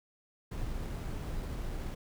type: noise with sample-and-hold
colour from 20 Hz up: brown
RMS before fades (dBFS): -37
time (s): 0.51-1.95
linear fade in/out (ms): 10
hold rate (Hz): 8820
effects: none